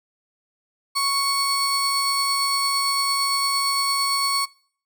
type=tone pair together; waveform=35% pulse; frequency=1108.7 / 4426 Hz; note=C#6 / C#8; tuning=0 / -3 cents; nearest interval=2 octaves; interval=2397 cents; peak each=-21 dBFS; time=0.95-4.46 s; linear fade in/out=20 ms; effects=noise-tail reverb RT60 0.5 s tail -22 dB re dry